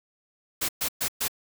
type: noise bursts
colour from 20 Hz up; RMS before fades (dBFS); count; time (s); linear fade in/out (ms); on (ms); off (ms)
white; -27; 4; 0.61-1.282; 10; 78; 120
effects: none